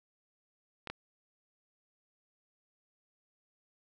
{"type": "clicks", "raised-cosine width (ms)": 0.3, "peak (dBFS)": [-25, -22], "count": 2, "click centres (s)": [0.873, 0.9], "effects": []}